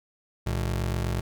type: ring-modulated tone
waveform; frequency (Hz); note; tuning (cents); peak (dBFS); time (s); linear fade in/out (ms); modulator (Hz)
35% pulse; 87.31; F2; 0; -21; 0.46-1.21; 10; 24.3
effects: none